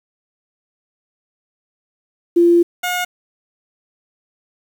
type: tone pair in turn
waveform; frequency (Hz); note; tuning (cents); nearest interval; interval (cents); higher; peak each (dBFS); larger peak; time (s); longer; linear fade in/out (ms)
sine / 15% pulse; 343.9 / 719.3; F4 / F#5; -27 / -49; octave + minor second; 1278; second; -8 / -12; first; 2.36-2.63 / 2.83-3.05; first; 10
effects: 7-bit